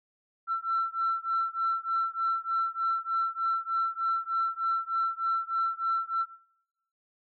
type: beating tone pair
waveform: sine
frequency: 1342 / 1345.3 Hz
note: E6 / E6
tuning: +31 / +35 cents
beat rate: 3.3 Hz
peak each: -29 dBFS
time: 0.47-6.26 s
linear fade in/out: 50 ms
effects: noise-tail reverb RT60 0.9 s tail -20 dB re dry + tanh soft clip ceiling -20 dBFS